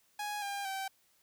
sawtooth tone with pitch steps, 830.6 / 801.8 / 774.1 Hz, G#5 / G5 / G5, 0 / +39 / -22 cents, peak -32 dBFS, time 0.19-0.88 s, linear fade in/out 5 ms, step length 230 ms, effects white hiss -70 dBFS RMS until 1.22 s

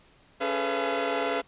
sawtooth tone cluster, 279 / 420.1 / 440.7 / 499.9 / 682 Hz, C#4 / G#4 / A4 / B4 / F5, +11 / +20 / +3 / +21 / -41 cents, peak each -31 / -29 / -32 / -27 / -26 dBFS, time 0.4-1.42 s, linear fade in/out 20 ms, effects pink hiss -59 dBFS RMS until 1.47 s + resampled to 8000 Hz

